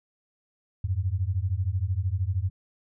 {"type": "beating tone pair", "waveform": "sine", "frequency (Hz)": [87.31, 100.31], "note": ["F2", "G2"], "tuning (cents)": [0, 40], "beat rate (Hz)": 13, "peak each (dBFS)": -27, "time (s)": [0.84, 2.5], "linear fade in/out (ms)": 5, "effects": []}